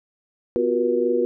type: tone cluster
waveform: sine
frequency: 249.8 / 355.8 / 379.5 / 478.9 Hz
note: B3 / F4 / F#4 / A#4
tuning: +20 / +32 / +44 / +47 cents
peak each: -27 / -23 / -25 / -21 dBFS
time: 0.56-1.25 s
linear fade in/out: 0 ms
effects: none